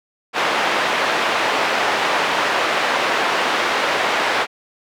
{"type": "band-pass noise", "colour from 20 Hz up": "pink", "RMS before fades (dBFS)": -19, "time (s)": [0.33, 4.47], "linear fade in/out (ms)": 50, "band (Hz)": [570, 2800], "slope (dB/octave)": 12, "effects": []}